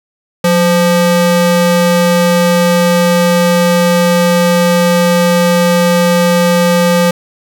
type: ring-modulated tone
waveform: square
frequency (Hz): 348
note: F4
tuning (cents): -6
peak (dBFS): -5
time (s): 0.44-7.11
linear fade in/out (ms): 5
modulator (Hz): 168
effects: none